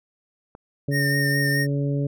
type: click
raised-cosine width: 1 ms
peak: -27 dBFS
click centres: 0.551 s
type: harmonic tone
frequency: 141.6 Hz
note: C#3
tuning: 37 cents sharp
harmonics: 1 / 2 / 3 / 4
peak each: -22 / -28 / -32 / -34 dBFS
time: 0.88-2.07 s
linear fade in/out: 5 ms
type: tone with vibrato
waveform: square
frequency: 1831 Hz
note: A#6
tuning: 32 cents flat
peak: -23 dBFS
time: 0.91-1.67 s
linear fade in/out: 50 ms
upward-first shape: sine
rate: 4.7 Hz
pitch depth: 23 cents each way
effects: none